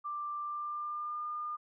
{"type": "tone with pitch glide", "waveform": "sine", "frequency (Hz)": [1181, 1210], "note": ["D6", "D#6"], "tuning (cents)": [9, -49], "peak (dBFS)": -35, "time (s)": [0.04, 1.57], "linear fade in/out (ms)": 20, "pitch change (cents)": 42, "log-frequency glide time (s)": [0.4, 1.26], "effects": []}